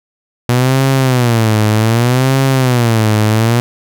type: tone with vibrato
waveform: sawtooth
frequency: 120.1 Hz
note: B2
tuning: 48 cents flat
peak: -5 dBFS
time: 0.49-3.6 s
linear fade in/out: 0 ms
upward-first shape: sine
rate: 0.65 Hz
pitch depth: 200 cents each way
effects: none